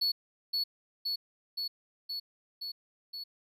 triangle tone with echo, 4408 Hz, C#8, 11 cents flat, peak -25 dBFS, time 0.01-0.12 s, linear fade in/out 10 ms, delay 520 ms, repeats 6, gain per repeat -2 dB, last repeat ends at 3.24 s, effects none

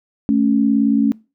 sine tone pair together, 218.6 / 277.2 Hz, A3 / C#4, -11 / 0 cents, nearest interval major third, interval 411 cents, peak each -15 dBFS, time 0.29-1.12 s, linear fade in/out 0 ms, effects noise-tail reverb RT60 0.3 s tail -24 dB re dry

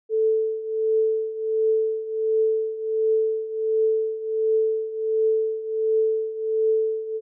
sine tone with tremolo, 440 Hz, A4, in tune, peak -16 dBFS, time 0.09-7.21 s, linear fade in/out 50 ms, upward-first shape triangle, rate 1.4 Hz, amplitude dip 80%, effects none

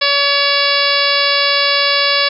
harmonic tone with a mistuned harmonic, 567 Hz, C#5, 39 cents sharp, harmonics 1 / 2 / 3 / 4 / 5 / 6 / 7 / 8 / 9, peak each -20 / -20 / -20 / -20 / -20 / -20 / -20 / -20 / -20 dBFS, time 0.01-2.29 s, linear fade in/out 10 ms, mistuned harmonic 5, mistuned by -31 cents, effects none

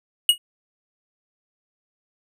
square tone with exponential decay, 2889 Hz, F#7, 42 cents flat, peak -8 dBFS, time 0.29-0.38 s, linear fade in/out 2 ms, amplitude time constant 18 ms, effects none

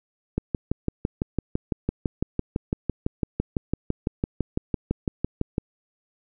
click train, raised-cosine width 3 ms, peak -10 dBFS, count 32, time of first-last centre 0.38-5.581 s, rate 5.96 Hz, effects none

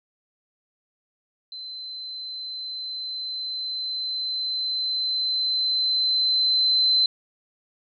sine tone with level ramp, 4064 Hz, B7, 49 cents sharp, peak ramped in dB -34 to -16 dBFS, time 1.52-7.06 s, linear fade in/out 2 ms, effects none

